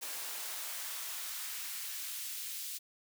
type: noise with high-pass filter sweep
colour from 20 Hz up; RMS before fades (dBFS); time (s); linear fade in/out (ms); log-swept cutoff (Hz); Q
white; -41; 0.01-2.79; 20; 430 to 3200; 0.76
effects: none